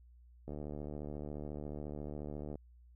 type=click train; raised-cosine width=2 ms; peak=-30 dBFS; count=155; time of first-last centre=0.48-2.555 s; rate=74.2 Hz; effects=added 60 Hz sine -57 dBFS peak until 2.95 s

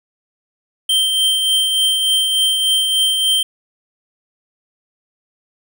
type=tone with tremolo; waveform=square; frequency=3136 Hz; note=G7; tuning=in tune; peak=-12 dBFS; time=0.89-3.43 s; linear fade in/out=5 ms; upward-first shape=triangle; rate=3.4 Hz; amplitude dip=40%; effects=none

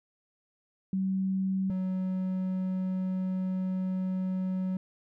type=tone pair in turn; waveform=sine / triangle; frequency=190.6 / 186.46 Hz; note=G3 / F#3; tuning=-48 / +14 cents; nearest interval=unison; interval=38 cents; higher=first; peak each=-26 dBFS; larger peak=neither; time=0.93-1.7 / 1.7-4.77 s; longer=second; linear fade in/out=2 ms; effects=none

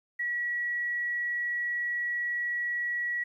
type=tone; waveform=sine; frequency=1927 Hz; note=B6; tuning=43 cents flat; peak=-28 dBFS; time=0.19-3.24 s; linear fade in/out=10 ms; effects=11-bit

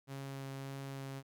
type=tone with vibrato; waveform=sawtooth; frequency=136.4 Hz; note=C#3; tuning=28 cents flat; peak=-38 dBFS; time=0.07-1.23 s; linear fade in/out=50 ms; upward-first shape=sine; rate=1.7 Hz; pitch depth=8 cents each way; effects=none

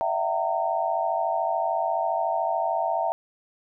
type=tone cluster; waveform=sine; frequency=615 / 669 / 762 / 918 Hz; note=D#5 / E5 / G5 / A#5; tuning=-20 / +25 / -49 / -27 cents; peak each=-33 / -26 / -28 / -28 dBFS; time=0.01-3.12 s; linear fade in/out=0 ms; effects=none

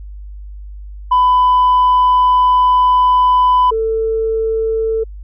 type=tone pair in turn; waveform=sine; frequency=1000 / 445.4 Hz; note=B5 / A4; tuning=+21 / +21 cents; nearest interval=octave + major second; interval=1400 cents; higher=first; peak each=-6 / -13 dBFS; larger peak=first; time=1.11-3.71 / 3.71-5.04 s; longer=first; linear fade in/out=10 ms; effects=tanh soft clip ceiling -6 dBFS + added 50 Hz sine -28 dBFS peak until 5.23 s

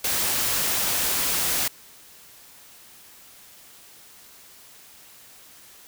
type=noise; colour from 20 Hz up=white; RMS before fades=-24 dBFS; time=0.04-1.68 s; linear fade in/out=5 ms; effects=white hiss -49 dBFS RMS until 5.87 s

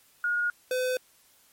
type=tone pair in turn; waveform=sine / square; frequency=1436 / 507.7 Hz; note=F6 / B4; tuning=+48 / +48 cents; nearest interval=octave + tritone; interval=1800 cents; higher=first; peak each=-24 / -26 dBFS; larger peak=first; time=0.24-0.5 / 0.71-0.97 s; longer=neither; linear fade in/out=2 ms; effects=white hiss -61 dBFS RMS until 1.52 s + MP3 64 kbps

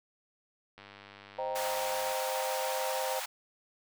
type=click train; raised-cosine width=0.3 ms; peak=-33 dBFS; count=135; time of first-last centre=0.78-2.12 s; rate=100 Hz
type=chord; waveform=sine; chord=C minor seventh; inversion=none; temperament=equal; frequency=523.3 / 622.3 / 784 / 932.3 Hz; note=C5 / Eb5 / G5 / Bb5; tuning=0 / 0 / 0 / 0 cents; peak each=-35 / -39 / -38 / -38 dBFS; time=1.38-3.2 s; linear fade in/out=10 ms
type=high-pass noise; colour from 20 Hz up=pink; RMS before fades=-38 dBFS; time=1.55-3.26 s; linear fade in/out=10 ms; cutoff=680 Hz; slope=48 dB/octave
effects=none

